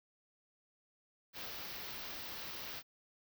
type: band-stop noise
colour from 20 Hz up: white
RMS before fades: -45 dBFS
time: 1.33-2.83 s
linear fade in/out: 50 ms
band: 5600 to 15000 Hz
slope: 48 dB/octave
effects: none